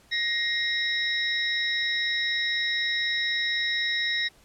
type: tone cluster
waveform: sine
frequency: 1878 / 2102 / 3818 / 5360 Hz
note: A#6 / C7 / A#7 / E8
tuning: +12 / +7 / +41 / +28 cents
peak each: -27 / -34 / -28 / -35 dBFS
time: 0.11-4.29 s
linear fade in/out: 20 ms
effects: pink hiss -58 dBFS RMS until 4.44 s + low-pass 12000 Hz 12 dB/octave